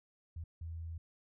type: tone bursts at uneven times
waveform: sine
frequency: 82.41 Hz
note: E2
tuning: in tune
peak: -40 dBFS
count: 2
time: 0.36-0.44 / 0.61-0.98 s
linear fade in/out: 5 ms
effects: none